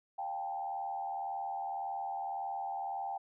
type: tone with frequency modulation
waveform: sine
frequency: 790 Hz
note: G5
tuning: 13 cents sharp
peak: -35 dBFS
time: 0.18-3.18 s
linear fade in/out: 10 ms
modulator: 81.8 Hz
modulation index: 0.88
effects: none